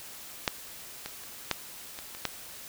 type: clicks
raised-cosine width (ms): 0.2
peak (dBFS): -7 / -18 / -29 / -8 / -22 / -24 / -10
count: 7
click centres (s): 0.478 / 1.06 / 1.237 / 1.513 / 1.989 / 2.149 / 2.253
effects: white hiss -45 dBFS RMS until 2.68 s